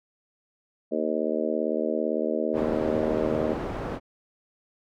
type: harmonic tone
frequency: 77.8 Hz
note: D#2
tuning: in tune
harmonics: 3 / 4 / 5 / 6 / 7 / 8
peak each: -31 / -31 / -31 / -31 / -31 / -31 dBFS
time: 0.91-3.55 s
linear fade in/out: 20 ms
type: low-pass noise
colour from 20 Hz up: white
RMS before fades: -32 dBFS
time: 2.53-4 s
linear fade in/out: 50 ms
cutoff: 640 Hz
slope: 12 dB/octave
effects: none